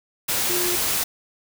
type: tone in noise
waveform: sine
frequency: 355.1 Hz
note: F4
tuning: 29 cents sharp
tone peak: -26 dBFS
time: 0.49-0.76 s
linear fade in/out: 10 ms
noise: white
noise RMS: -23 dBFS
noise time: 0.28-1.04 s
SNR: -6 dB
effects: none